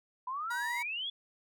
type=exponential sweep; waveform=sine; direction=up; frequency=981 to 3465 Hz; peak=-34 dBFS; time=0.27-1.1 s; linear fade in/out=5 ms
type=tone; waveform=35% pulse; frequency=958 Hz; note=A#5; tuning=47 cents sharp; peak=-34 dBFS; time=0.5-0.83 s; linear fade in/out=10 ms
effects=none